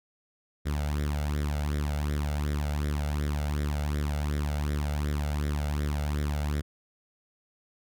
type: tone with flanger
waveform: sawtooth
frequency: 73.6 Hz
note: D2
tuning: 4 cents sharp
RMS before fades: -29 dBFS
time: 0.65-6.62 s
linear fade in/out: 20 ms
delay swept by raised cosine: 0.54 to 1.45 ms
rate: 2.7 Hz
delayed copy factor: +0.7
effects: none